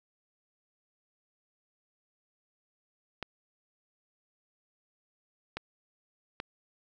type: clicks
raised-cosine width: 0.3 ms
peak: -19 dBFS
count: 3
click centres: 3.227 / 5.57 / 6.401 s
effects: none